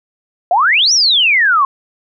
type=exponential two-way sweep; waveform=sine; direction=up then down; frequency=662 to 5960 to 1050 Hz; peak=-8 dBFS; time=0.51-1.65 s; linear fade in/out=2 ms; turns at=0.93 s; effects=none